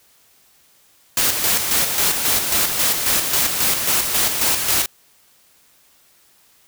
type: noise with tremolo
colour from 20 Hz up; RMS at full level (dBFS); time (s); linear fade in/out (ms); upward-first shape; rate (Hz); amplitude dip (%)
white; -17; 1.17-4.86; 2; square; 3.7; 45
effects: white hiss -55 dBFS RMS until 6.67 s